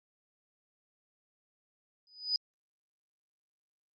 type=tone with exponential growth; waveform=sine; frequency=4978 Hz; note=D#8; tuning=in tune; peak=-24 dBFS; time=2.07-2.36 s; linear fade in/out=1 ms; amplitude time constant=61 ms; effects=Opus 48 kbps